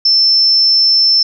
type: tone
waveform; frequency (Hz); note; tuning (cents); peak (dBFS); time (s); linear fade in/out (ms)
sine; 5320; E8; +15; -7; 0.05-1.23; 5
effects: none